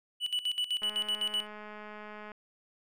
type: tone with tremolo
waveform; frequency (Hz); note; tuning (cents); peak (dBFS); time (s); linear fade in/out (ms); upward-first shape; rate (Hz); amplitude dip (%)
triangle; 2960; F#7; 0; -26; 0.2-1.47; 50; square; 7.9; 80
type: click train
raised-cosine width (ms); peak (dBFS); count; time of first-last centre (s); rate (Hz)
0.5; -31; 317; 0.82-2.318; 211
effects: none